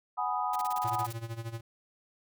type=chord; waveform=sine; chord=G# minor seventh; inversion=third; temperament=equal; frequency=740 / 830.6 / 987.8 / 1244.5 Hz; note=F#5 / G#5 / B5 / D#6; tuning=0 / 0 / 0 / 0 cents; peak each=-34 dBFS; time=0.17-1.07 s; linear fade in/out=20 ms
type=noise bursts; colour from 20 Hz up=white; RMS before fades=-43 dBFS; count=11; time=0.53-1.129 s; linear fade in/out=5 ms; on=29 ms; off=28 ms
type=tone with tremolo; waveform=square; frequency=114.6 Hz; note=A#2; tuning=29 cents flat; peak=-34 dBFS; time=0.84-1.61 s; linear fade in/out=10 ms; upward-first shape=sine; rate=13 Hz; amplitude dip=80%
effects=none